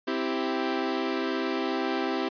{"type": "chord", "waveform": "sawtooth", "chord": "C major", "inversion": "none", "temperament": "equal", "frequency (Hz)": [261.6, 329.6, 392], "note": ["C4", "E4", "G4"], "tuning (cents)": [0, 0, 0], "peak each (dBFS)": -27, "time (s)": [0.07, 2.29], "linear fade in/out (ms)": 10, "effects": ["resampled to 11025 Hz"]}